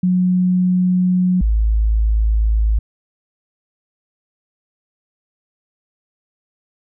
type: tone pair in turn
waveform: sine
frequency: 182 / 54.11 Hz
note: F#3 / A1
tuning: -28 / -28 cents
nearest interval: octave + major sixth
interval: 2100 cents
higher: first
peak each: -12 dBFS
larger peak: neither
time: 0.03-1.41 / 1.41-2.79 s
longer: neither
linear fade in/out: 5 ms
effects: none